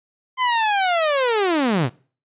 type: linear sweep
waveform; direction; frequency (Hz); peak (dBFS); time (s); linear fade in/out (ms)
sawtooth; down; 1039 to 105.3; -13; 0.37-1.9; 50
effects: noise-tail reverb RT60 0.4 s tail -23 dB re dry + resampled to 8000 Hz